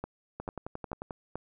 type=two click trains; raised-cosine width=1 ms; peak=-23 / -21 dBFS; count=9 / 4; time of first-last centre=0.4-1.108 / 0.04-1.356 s; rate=11.3 / 2.28 Hz; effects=none